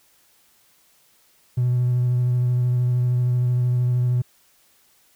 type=tone with vibrato; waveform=triangle; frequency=123.7 Hz; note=B2; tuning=3 cents sharp; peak=-14 dBFS; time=1.57-4.22 s; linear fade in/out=10 ms; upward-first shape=triangle; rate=13 Hz; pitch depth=19 cents each way; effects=tanh soft clip ceiling -13 dBFS + white hiss -59 dBFS RMS until 5.15 s